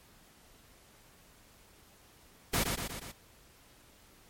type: noise with echo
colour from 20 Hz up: pink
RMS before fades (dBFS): -29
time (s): 2.53-2.64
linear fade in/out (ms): 10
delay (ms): 120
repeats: 4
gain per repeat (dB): -4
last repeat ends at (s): 3.12
effects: pink hiss -60 dBFS RMS until 4.29 s + MP3 64 kbps